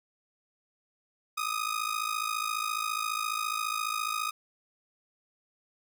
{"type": "ring-modulated tone", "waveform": "sawtooth", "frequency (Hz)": 1244.5, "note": "D#6", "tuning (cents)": 0, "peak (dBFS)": -23, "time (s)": [1.37, 4.31], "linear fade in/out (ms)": 10, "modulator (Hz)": 27.3, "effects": []}